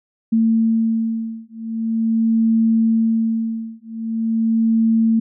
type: beating tone pair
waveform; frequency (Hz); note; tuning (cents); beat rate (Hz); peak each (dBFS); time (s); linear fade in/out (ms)
sine; 225 / 225.43; A3 / A3; +39 / +42; 0.43; -18; 0.32-5.2; 10
effects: none